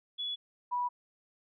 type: tone pair in turn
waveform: sine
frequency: 3403 / 979 Hz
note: G#7 / B5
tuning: +41 / -15 cents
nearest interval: octave + minor seventh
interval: 2156 cents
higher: first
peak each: -33 / -29 dBFS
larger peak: second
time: 0.18-0.36 / 0.71-0.89 s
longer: neither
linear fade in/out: 20 ms
effects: none